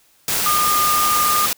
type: tone in noise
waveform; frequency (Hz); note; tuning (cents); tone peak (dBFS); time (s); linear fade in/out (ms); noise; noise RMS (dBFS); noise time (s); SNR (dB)
sine; 1213; D#6; -44; -16; 0.46-1.46; 2; white; -20; 0.28-1.53; +1
effects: white hiss -56 dBFS RMS until 1.57 s